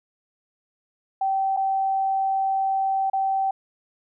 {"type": "tone with dropouts", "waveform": "sine", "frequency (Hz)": 774, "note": "G5", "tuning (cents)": -22, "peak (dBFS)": -20, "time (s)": [1.21, 3.51], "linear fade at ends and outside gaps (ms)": 5, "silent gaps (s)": [[1.566, 1.571], [3.1, 3.132]], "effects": []}